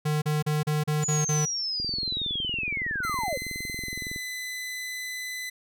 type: tone bursts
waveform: square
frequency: 151.4 Hz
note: D#3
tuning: 47 cents flat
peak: -24 dBFS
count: 7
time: 0.05-1.456 s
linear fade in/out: 10 ms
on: 170 ms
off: 36 ms
type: linear sweep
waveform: sine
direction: down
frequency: 7040 to 466.2 Hz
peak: -27 dBFS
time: 1.02-3.38 s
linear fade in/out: 20 ms
type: click train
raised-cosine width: 3 ms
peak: -26 dBFS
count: 52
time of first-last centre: 1.8-4.161 s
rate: 21.6 Hz
type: tone with pitch glide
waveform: sawtooth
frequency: 2048 to 2009 Hz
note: C7 to B6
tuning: -38 to +29 cents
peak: -29 dBFS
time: 3.03-5.5 s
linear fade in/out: 10 ms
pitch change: -33 cents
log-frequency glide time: 3.74-4.08 s
effects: none

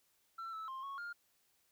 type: tone with pitch steps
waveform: sine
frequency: 1344 / 1309 / 1057 / 1104 / 1409 Hz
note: E6 / E6 / C6 / C#6 / F6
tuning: +33 / -13 / +17 / -7 / +15 cents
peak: -39 dBFS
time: 0.38-1.13 s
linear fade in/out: 10 ms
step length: 150 ms
effects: tanh soft clip ceiling -41 dBFS + white hiss -75 dBFS RMS until 1.71 s

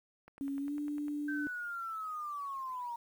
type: click train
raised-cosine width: 0.5 ms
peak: -38 dBFS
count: 9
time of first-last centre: 0.28-1.082 s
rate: 9.97 Hz
type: tone with pitch glide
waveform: sine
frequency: 277.2 to 293.7 Hz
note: C#4 to D4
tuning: 0 to 0 cents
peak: -34 dBFS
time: 0.41-1.47 s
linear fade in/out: 0 ms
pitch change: +100 cents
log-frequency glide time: 0.59-0.76 s
type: linear sweep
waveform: sine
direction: down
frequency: 1564 to 932.3 Hz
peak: -37 dBFS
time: 1.28-2.96 s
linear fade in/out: 5 ms
effects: 10-bit

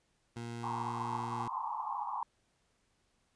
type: tone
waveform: 20% pulse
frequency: 117.6 Hz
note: A#2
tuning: 16 cents sharp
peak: -35 dBFS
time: 0.36-1.48 s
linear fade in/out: 5 ms
type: band-pass noise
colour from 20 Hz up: white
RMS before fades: -38 dBFS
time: 0.63-2.23 s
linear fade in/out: 0 ms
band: 810 to 1100 Hz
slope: 96 dB/octave
effects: pink hiss -75 dBFS RMS until 3.35 s + resampled to 22050 Hz

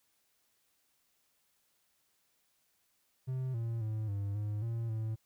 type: tone with pitch steps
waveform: triangle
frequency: 129.8 / 115.1 / 108.8 / 100.3 / 104.7 / 115.2 / 110.5 Hz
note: C3 / A#2 / A2 / G2 / G#2 / A#2 / A2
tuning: -13 / -22 / -19 / +40 / +15 / -20 / +8 cents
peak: -31 dBFS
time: 3.27-5.16 s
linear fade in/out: 20 ms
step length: 270 ms
effects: white hiss -75 dBFS RMS until 5.25 s

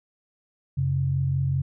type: tone pair together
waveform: sine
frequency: 90.5 / 135.6 Hz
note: F#2 / C#3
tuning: -38 / -38 cents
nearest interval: perfect fifth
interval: 700 cents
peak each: -28 / -22 dBFS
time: 0.77-1.62 s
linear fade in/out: 10 ms
effects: none

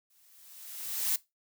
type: noise with exponential growth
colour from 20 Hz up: blue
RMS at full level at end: -27 dBFS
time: 0.1-1.16 s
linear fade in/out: 5 ms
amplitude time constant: 230 ms
effects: noise-tail reverb RT60 0.2 s tail -19 dB re dry

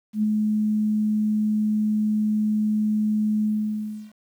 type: tone with ADSR envelope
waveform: sine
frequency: 213.3 Hz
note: G#3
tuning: 46 cents sharp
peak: -17 dBFS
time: 0.13-4.13 s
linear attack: 98 ms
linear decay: 24 ms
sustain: -2 dB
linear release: 680 ms
effects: 9-bit

